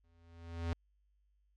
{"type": "tone with exponential growth", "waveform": "square", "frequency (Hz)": 84, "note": "E2", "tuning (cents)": 33, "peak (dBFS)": -33, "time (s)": [0.04, 0.73], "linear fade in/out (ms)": 0, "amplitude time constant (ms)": 150, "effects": ["added 50 Hz sine -70 dBFS peak until 1.56 s", "low-pass 5000 Hz 12 dB/octave"]}